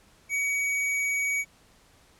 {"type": "tone with hard clipping", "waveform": "sine", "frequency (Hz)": 2259, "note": "C#7", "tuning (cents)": 32, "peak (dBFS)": -26, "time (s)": [0.29, 1.45], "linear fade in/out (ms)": 50, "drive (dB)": 15, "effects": ["pink hiss -59 dBFS RMS until 2.19 s", "low-pass 11000 Hz 12 dB/octave"]}